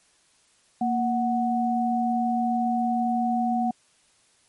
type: tone pair together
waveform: sine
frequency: 233.1 / 740 Hz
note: A#3 / F#5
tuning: 0 / 0 cents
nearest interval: octave + minor sixth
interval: 2000 cents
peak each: -24 dBFS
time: 0.81-3.71 s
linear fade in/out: 5 ms
effects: white hiss -62 dBFS RMS until 4.48 s + MP3 48 kbps